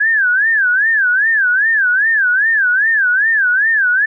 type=tone with vibrato; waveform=sine; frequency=1629 Hz; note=G#6; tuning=34 cents flat; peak=-10 dBFS; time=0-4.06 s; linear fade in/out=10 ms; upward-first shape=sine; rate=2.5 Hz; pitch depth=200 cents each way; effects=none

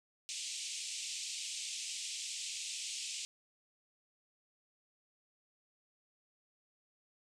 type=band-pass noise; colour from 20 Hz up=white; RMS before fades=-42 dBFS; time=0.29-3.25 s; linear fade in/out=0 ms; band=2400 to 8400 Hz; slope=48 dB/octave; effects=none

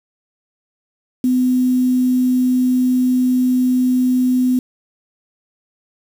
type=tone with quantisation; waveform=sine; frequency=252.8 Hz; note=B3; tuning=41 cents sharp; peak=-12 dBFS; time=1.24-4.59 s; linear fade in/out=2 ms; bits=6; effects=none

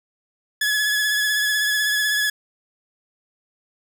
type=tone with vibrato; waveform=sawtooth; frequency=1700 Hz; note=G#6; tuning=40 cents sharp; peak=-15 dBFS; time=0.61-2.3 s; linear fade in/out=5 ms; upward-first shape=triangle; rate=16 Hz; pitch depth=33 cents each way; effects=none

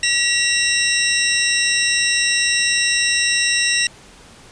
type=tone pair together; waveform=20% pulse; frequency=1928 / 2740 Hz; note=B6 / F7; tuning=-42 / -34 cents; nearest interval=tritone; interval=608 cents; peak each=-13 dBFS; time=0.03-3.87 s; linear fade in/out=2 ms; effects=pink hiss -44 dBFS RMS until 4.51 s + resampled to 22050 Hz

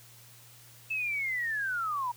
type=linear sweep; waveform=sine; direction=down; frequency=2637 to 932.3 Hz; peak=-29 dBFS; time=0.9-2.12 s; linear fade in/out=10 ms; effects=added 118 Hz sine -57 dBFS peak until 2.16 s + white hiss -55 dBFS RMS until 2.16 s

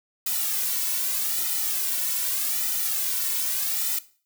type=noise with flanger; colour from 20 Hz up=blue; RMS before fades=-26 dBFS; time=0.26-3.99 s; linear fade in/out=5 ms; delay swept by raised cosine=1.8 to 2.48 ms; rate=0.82 Hz; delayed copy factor=-0.95; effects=noise-tail reverb RT60 0.4 s tail -17 dB re dry

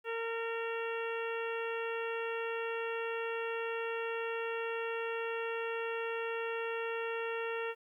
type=harmonic tone with a mistuned harmonic; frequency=458.2 Hz; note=A#4; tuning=30 cents flat; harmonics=1 / 2 / 3 / 4 / 5 / 6 / 7; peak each=-36 / -44 / -43 / -44 / -50 / -44 / -55 dBFS; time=0.04-7.75 s; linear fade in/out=50 ms; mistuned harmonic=7; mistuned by=+54 cents; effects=12-bit

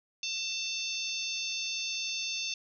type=harmonic tone; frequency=893 Hz; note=A5; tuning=25 cents sharp; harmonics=3 / 4 / 5 / 6 / 7; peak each=-37 / -38 / -39 / -40 / -40 dBFS; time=0.23-2.54 s; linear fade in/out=2 ms; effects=none

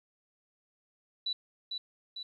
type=tone with echo; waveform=sine; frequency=3951 Hz; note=B7; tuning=in tune; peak=-30 dBFS; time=1.26-1.33 s; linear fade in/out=5 ms; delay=450 ms; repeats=2; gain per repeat=-4 dB; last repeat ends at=2.23 s; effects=12-bit

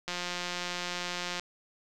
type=click train; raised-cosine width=0.2 ms; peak=-17 dBFS; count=234; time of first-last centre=0.08-1.396 s; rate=177 Hz; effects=none

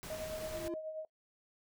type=noise; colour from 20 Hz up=pink; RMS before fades=-46 dBFS; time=0.03-0.68 s; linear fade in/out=0 ms
type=tone with tremolo; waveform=sine; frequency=628 Hz; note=D#5; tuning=16 cents sharp; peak=-37 dBFS; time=0.1-1.05 s; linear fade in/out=2 ms; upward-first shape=triangle; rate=9.3 Hz; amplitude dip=60%
type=tone with exponential growth; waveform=triangle; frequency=340 Hz; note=F4; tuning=46 cents flat; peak=-32 dBFS; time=0.32-0.74 s; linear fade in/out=1 ms; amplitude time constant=91 ms
effects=noise-tail reverb RT60 0.1 s tail -20 dB re dry

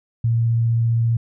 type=tone with vibrato; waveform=sine; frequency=115.7 Hz; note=A#2; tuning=13 cents flat; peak=-15 dBFS; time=0.24-1.17 s; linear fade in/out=5 ms; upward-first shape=sine; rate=15 Hz; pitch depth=8 cents each way; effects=none

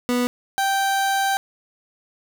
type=tone pair in turn; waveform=30% pulse; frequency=245.8 / 782.1 Hz; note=B3 / G5; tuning=-8 / -4 cents; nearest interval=octave + minor sixth; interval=2004 cents; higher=second; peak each=-16 dBFS; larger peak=neither; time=0.09-0.27 / 0.58-1.37 s; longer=second; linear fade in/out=0 ms; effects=none

